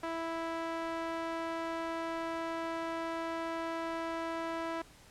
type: tone with band-pass filter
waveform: sawtooth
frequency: 329.6 Hz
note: E4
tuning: in tune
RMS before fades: -37 dBFS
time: 0.03-4.82 s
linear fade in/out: 5 ms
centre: 1000 Hz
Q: 0.84
effects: pink hiss -58 dBFS RMS until 5.1 s + low-pass 11000 Hz 12 dB/octave